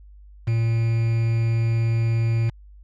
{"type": "tone with quantisation", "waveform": "triangle", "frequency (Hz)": 114.6, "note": "A#2", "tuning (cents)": -29, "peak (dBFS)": -16, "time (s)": [0.47, 2.5], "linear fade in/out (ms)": 10, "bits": 6, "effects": ["added 50 Hz sine -43 dBFS peak until 2.83 s", "low-pass 4000 Hz 12 dB/octave"]}